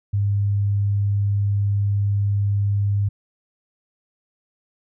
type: tone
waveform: sine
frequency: 101.1 Hz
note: G#2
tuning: 46 cents flat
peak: -17 dBFS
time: 0.13-3.09 s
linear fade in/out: 10 ms
effects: none